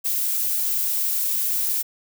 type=noise; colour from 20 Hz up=violet; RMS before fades=-23 dBFS; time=0.04-1.83 s; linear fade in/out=20 ms; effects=none